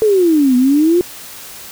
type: exponential two-way sweep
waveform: sine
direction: down then up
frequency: 447.6 to 244.8 to 363.1 Hz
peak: -8 dBFS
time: 0.02-1.01 s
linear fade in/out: 0 ms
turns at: 0.56 s
effects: white hiss -33 dBFS RMS until 1.71 s